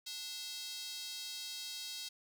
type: tone with high-pass filter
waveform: square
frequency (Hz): 293.7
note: D4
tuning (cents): 0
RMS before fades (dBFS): -44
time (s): 0.06-2.09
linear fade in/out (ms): 10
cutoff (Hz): 4100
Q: 2.6
effects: none